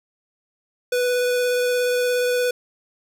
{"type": "tone with vibrato", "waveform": "square", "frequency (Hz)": 493.9, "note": "B4", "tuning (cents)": 0, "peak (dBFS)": -19, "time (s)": [0.92, 2.51], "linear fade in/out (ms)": 5, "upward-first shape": "sine", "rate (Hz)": 17, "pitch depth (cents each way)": 9, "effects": []}